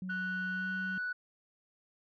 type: tone with pitch glide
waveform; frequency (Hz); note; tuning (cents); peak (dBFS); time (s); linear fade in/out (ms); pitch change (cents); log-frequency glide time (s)
sine; 185.1 to 188.66; F#3 to F#3; +1 to +34; -36; 0.02-0.98; 2; +33; 0.52-0.69
type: tone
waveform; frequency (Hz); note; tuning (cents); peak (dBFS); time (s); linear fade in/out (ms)
sine; 1480; F#6; 0; -32; 0.09-1.13; 10
effects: tanh soft clip ceiling -30 dBFS